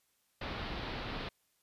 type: low-pass noise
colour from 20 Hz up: pink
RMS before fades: -40 dBFS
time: 0.41-1.29 s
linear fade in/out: 5 ms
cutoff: 4500 Hz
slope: 48 dB/octave
effects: white hiss -75 dBFS RMS until 1.62 s + resampled to 32000 Hz